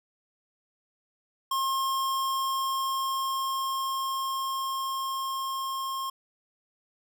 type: tone with level ramp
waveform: square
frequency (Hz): 1071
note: C6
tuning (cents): +40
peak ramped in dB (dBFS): -26 to -31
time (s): 1.51-6.1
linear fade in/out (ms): 5
effects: none